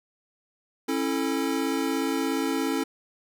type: chord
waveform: square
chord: A major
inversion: first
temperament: equal with one note detuned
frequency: 272.6 / 329.6 / 440 Hz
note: C#4 / E4 / A4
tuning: -29 / 0 / 0 cents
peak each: -28 / -30 / -32 dBFS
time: 0.88-2.84 s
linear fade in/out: 10 ms
effects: none